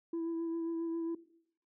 sine tone with vibrato, 331.8 Hz, E4, 11 cents sharp, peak -31 dBFS, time 0.13-1.15 s, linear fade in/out 5 ms, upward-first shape sine, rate 7.4 Hz, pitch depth 17 cents each way, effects noise-tail reverb RT60 0.7 s tail -18 dB re dry + tanh soft clip ceiling -32 dBFS

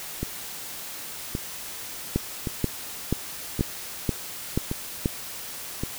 two click trains, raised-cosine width 3 ms, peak -14 / -9 dBFS, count 6 / 7, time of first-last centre 0.23-5.835 / 2.16-5.059 s, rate 0.892 / 2.07 Hz, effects white hiss -37 dBFS RMS until 5.98 s

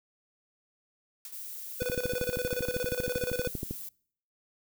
blue noise with exponential decay, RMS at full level -40 dBFS, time 1.25-1.48 s, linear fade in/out 1 ms, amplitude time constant 48 ms
violet noise, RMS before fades -41 dBFS, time 1.32-3.89 s, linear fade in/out 5 ms
square tone with tremolo, 496.2 Hz, B4, 8 cents sharp, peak -29 dBFS, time 1.8-3.48 s, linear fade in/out 10 ms, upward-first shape square, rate 17 Hz, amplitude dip 70%
click train, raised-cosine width 3 ms, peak -21 dBFS, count 25, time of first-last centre 1.82-3.71 s, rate 12.7 Hz
effects noise-tail reverb RT60 0.6 s tail -25 dB re dry

